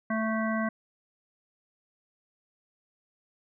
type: harmonic tone with a mistuned harmonic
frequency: 221 Hz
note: A3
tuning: 8 cents sharp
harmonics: 1 / 3 / 5 / 7 / 9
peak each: -28 / -33 / -35 / -36 / -38 dBFS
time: 0.1-0.69 s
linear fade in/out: 5 ms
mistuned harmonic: 9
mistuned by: -28 cents
effects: none